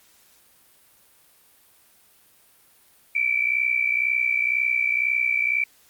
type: tone pair together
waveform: sine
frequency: 2287 / 2349 Hz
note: D7 / D7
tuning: -47 / 0 cents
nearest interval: unison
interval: 47 cents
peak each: -23 / -22 dBFS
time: 3.15-5.64 s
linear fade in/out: 5 ms
effects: white hiss -57 dBFS RMS until 5.89 s + Opus 48 kbps